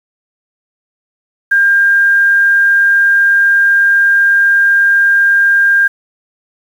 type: tone with quantisation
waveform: sine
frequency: 1602 Hz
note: G6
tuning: 37 cents sharp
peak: -6 dBFS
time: 1.51-5.88 s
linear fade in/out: 10 ms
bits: 6
effects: none